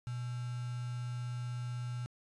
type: tone with quantisation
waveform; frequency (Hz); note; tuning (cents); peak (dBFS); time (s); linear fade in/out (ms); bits
sine; 122; B2; -21; -36; 0.07-2.06; 0; 8
effects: resampled to 22050 Hz